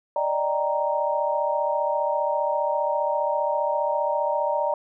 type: chord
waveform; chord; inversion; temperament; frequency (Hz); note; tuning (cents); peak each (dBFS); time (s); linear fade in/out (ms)
sine; Eb major seventh; third; equal; 587.3 / 622.3 / 784 / 932.3; D5 / Eb5 / G5 / Bb5; 0 / 0 / 0 / 0; -25 / -29 / -31 / -25; 0.16-4.74; 2
effects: none